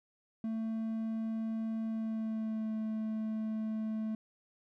triangle tone with pitch glide, 222.9 to 218.6 Hz, A3 to A3, +23 to -11 cents, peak -31 dBFS, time 0.44-4.15 s, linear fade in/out 2 ms, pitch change -34 cents, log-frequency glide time 1.85-2.74 s, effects none

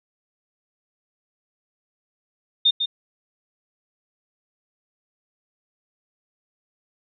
sine tone with echo, 3639 Hz, A#7, 42 cents flat, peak -13 dBFS, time 2.65-2.71 s, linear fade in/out 10 ms, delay 150 ms, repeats 1, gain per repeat -7 dB, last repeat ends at 2.86 s, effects none

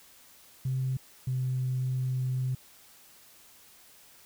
sine tone pair in turn, 130.81 / 128.71 Hz, C3 / C3, 0 / -28 cents, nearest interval unison, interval 28 cents, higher first, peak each -26 dBFS, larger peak neither, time 0.65-0.97 / 1.27-2.55 s, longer second, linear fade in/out 5 ms, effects tanh soft clip ceiling -22 dBFS + white hiss -56 dBFS RMS until 4.25 s

